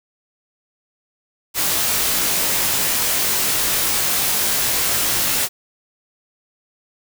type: noise with comb filter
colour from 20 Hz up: white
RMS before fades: -19 dBFS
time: 1.54-5.49 s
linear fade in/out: 50 ms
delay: 20 ms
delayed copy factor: -0.8
effects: none